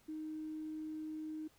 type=tone with tanh clipping; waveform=triangle; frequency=311.1 Hz; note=D#4; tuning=in tune; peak=-40 dBFS; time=0.08-1.48 s; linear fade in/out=10 ms; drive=2 dB; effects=pink hiss -69 dBFS RMS until 1.58 s